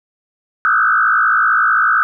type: tone with frequency modulation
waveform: sine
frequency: 1396.9 Hz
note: F6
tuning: in tune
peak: -10 dBFS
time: 0.65-2.03 s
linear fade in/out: 0 ms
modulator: 55.6 Hz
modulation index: 3
effects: none